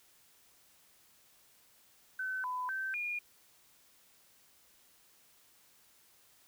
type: tone with pitch steps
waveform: sine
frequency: 1523 / 1003 / 1551 / 2428 Hz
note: F#6 / B5 / G6 / D#7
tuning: +50 / +26 / -19 / -43 cents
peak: -34 dBFS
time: 2.19-3.19 s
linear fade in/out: 5 ms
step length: 250 ms
effects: white hiss -65 dBFS RMS until 6.47 s